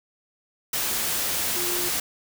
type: tone in noise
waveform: sine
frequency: 353.1 Hz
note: F4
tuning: 19 cents sharp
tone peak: -32 dBFS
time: 1.56-1.89 s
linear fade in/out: 5 ms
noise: white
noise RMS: -26 dBFS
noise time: 0.73-2 s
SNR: -9 dB
effects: none